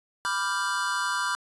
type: chord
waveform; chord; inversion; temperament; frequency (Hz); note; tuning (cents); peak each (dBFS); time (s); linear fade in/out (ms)
square; G dominant seventh; first; equal; 987.8 / 1174.7 / 1396.9 / 1568; B5 / D6 / F6 / G6; 0 / 0 / 0 / 0; -32; 0.25-1.35; 0
effects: resampled to 24000 Hz